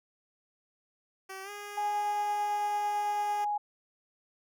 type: tone with pitch glide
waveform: 10% pulse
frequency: 383.3 to 410.8 Hz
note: G4 to G#4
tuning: -39 to -19 cents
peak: -32 dBFS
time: 1.29-3.45 s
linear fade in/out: 10 ms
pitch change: +120 cents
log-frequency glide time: 1.43-1.5 s
type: tone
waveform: sine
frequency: 830.6 Hz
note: G#5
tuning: in tune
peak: -28 dBFS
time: 1.77-3.58 s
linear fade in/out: 10 ms
effects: none